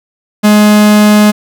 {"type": "tone", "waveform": "45% pulse", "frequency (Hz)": 210, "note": "G#3", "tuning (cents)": 19, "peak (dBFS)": -3, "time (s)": [0.43, 1.32], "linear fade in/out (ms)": 20, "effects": []}